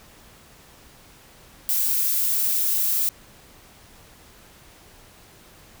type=noise; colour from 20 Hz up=violet; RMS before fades=-22 dBFS; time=1.69-3.09 s; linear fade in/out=0 ms; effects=pink hiss -50 dBFS RMS until 5.8 s